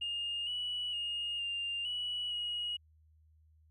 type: tone with pitch steps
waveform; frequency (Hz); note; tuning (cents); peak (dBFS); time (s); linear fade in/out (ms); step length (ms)
sine; 2830 / 2943 / 2849 / 2799 / 2938 / 2897; F7 / F#7 / F7 / F7 / F#7 / F#7; +22 / -10 / +34 / +3 / -13 / -37; -33; 0.01-2.77; 10; 460
effects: tanh soft clip ceiling -30 dBFS + added 78 Hz sine -62 dBFS peak until 3.7 s